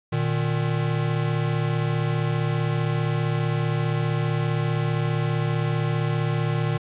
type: tone pair together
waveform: square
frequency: 117.84 / 153.1 Hz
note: A#2 / D#3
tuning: +19 / -28 cents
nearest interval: perfect fourth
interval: 453 cents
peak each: -25 dBFS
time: 0.12-6.78 s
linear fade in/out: 10 ms
effects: resampled to 8000 Hz + 9-bit